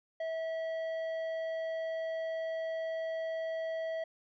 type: tone with tanh clipping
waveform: sine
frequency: 649 Hz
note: E5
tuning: 27 cents flat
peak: -35 dBFS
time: 0.2-4.04 s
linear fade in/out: 5 ms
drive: 9 dB
effects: none